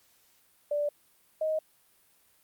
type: tone pair in turn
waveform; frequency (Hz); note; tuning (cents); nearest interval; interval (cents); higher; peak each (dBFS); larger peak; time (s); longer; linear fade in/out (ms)
sine; 586 / 626.5; D5 / D#5; -4 / +12; minor second; 116; second; -26; neither; 0.71-0.89 / 1.41-1.59; neither; 5
effects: white hiss -65 dBFS RMS until 2.43 s + Opus 48 kbps